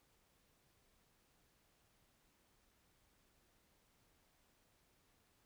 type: silence
effects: pink hiss -75 dBFS RMS until 5.45 s